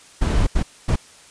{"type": "noise bursts at uneven times", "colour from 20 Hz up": "brown", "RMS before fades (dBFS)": -17, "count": 3, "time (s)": [[0.21, 0.47], [0.55, 0.63], [0.88, 0.96]], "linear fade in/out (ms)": 10, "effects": ["white hiss -47 dBFS RMS until 1.3 s", "resampled to 22050 Hz"]}